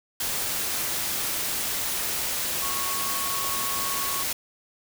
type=tone in noise; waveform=sine; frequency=1106 Hz; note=C#6; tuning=4 cents flat; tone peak=-32 dBFS; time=2.62-4.23 s; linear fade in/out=5 ms; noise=white; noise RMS=-28 dBFS; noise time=0.2-4.33 s; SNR=-7 dB; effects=none